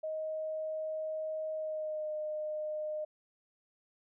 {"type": "tone with pitch glide", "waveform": "sine", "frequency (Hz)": [627, 612], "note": ["D#5", "D#5"], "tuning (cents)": [13, -29], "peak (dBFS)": -34, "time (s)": [0.03, 3.05], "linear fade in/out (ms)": 10, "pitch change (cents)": -42, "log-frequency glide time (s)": [1.54, 2.13], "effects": []}